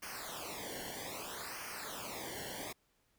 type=noise with flanger; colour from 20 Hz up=pink; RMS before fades=-44 dBFS; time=0.02-2.73 s; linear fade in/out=10 ms; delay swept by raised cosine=0.26 to 0.81 ms; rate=0.62 Hz; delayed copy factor=-0.9; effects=pink hiss -75 dBFS RMS until 3.18 s